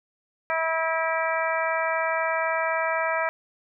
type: harmonic tone with a mistuned harmonic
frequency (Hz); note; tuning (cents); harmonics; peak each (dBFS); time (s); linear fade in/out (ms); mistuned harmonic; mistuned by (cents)
323.9; E4; -30; 2 / 3 / 4 / 5 / 6 / 7; -27 / -29 / -30 / -31 / -32 / -32; 0.5-3.29; 0; 7; +45
effects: none